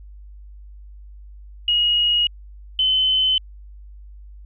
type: tone pair in turn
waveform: sine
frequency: 2886 / 3048 Hz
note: F#7 / G7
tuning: -44 / -49 cents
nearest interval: minor second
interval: 95 cents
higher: second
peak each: -15 dBFS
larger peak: neither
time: 1.68-2.27 / 2.79-3.38 s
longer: neither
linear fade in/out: 2 ms
effects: added 50 Hz sine -38 dBFS peak until 4.45 s